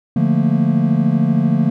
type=chord; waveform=triangle; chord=Bb major seventh; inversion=first; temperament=equal; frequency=146.83 / 174.61 / 220 / 233.1 Hz; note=D3 / F3 / A3 / Bb3; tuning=0 / 0 / 0 / 0 cents; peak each=-16 dBFS; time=0.16-1.7 s; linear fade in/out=5 ms; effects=none